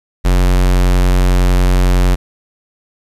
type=tone; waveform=square; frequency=45.45 Hz; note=F#1; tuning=30 cents flat; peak=-9 dBFS; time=0.24-2.16 s; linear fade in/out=20 ms; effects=resampled to 32000 Hz + 8-bit